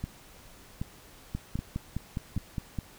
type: two click trains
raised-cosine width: 5 ms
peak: -20 / -19 dBFS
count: 4 / 8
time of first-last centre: 0.04-2.366 / 1.35-2.787 s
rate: 1.29 / 4.87 Hz
effects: pink hiss -53 dBFS RMS until 2.98 s